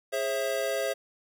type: chord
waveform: square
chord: Ab augmented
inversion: none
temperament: equal with one note detuned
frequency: 415.3 / 536.1 / 659.3 Hz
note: Ab4 / C5 / E5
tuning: 0 / +42 / 0 cents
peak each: -35 / -31 / -32 dBFS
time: 0.12-0.94 s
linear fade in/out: 20 ms
effects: none